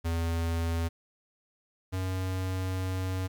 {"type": "tone pair in turn", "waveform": "square", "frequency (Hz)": [83.2, 93.39], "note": ["E2", "F#2"], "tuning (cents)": [17, 17], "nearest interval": "major second", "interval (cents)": 200, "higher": "second", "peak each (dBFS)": [-28, -30], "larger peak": "first", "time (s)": [[0.04, 0.89], [1.92, 3.28]], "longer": "second", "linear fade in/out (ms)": 20, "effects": ["11-bit"]}